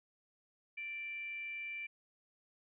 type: tone with frequency modulation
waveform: sine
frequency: 2349 Hz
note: D7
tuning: in tune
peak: -40 dBFS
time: 0.77-1.87 s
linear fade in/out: 10 ms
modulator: 576 Hz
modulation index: 0.25
effects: none